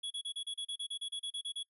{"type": "tone bursts", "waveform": "square", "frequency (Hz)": 3362, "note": "G#7", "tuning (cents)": 20, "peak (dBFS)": -37, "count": 15, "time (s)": [0.03, 1.632], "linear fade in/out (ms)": 10, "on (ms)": 76, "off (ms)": 33, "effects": ["noise-tail reverb RT60 0.1 s tail -26 dB re dry", "resampled to 32000 Hz"]}